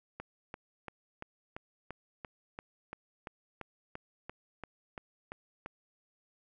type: click train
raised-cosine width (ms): 0.5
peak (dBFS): -26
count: 17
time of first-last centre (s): 0.2-5.661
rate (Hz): 2.93
effects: none